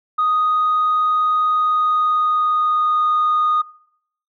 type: tone with pitch glide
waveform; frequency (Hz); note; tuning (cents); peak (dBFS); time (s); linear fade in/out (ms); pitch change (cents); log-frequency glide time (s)
sine; 1244.5 to 1233.1; D#6 to D#6; 0 to -16; -13; 0.18-3.62; 10; -16; 1.48-3.06
effects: noise-tail reverb RT60 0.7 s tail -23 dB re dry + tanh soft clip ceiling -11 dBFS